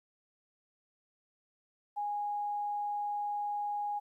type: tone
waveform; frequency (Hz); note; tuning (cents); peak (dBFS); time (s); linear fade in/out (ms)
sine; 825; G#5; -12; -32; 1.96-4; 20
effects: 12-bit